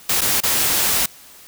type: noise with dropouts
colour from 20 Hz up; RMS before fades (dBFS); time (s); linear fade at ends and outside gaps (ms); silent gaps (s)
white; -18; 0.09-1.06; 5; 0.209-0.215 / 0.405-0.434
effects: white hiss -44 dBFS RMS until 1.47 s